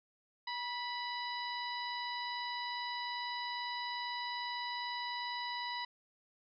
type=harmonic tone with a mistuned harmonic; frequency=987.8 Hz; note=B5; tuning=in tune; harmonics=1 / 2 / 3 / 4 / 5; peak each=-40 / -43 / -49 / -44 / -48 dBFS; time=0.47-5.85 s; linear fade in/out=5 ms; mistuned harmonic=1; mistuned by=-39 cents; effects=none